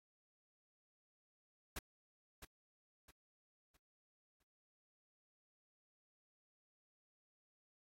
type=noise with echo; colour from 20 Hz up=pink; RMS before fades=-44 dBFS; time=1.76-1.79 s; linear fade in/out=5 ms; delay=660 ms; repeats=4; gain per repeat=-9 dB; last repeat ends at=4.43 s; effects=AAC 48 kbps